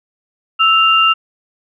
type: tone pair together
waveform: sine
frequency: 1314.7 / 2791 Hz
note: E6 / F7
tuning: -5 / -2 cents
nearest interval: octave + minor second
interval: 1303 cents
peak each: -11 dBFS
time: 0.59-1.14 s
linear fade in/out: 20 ms
effects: none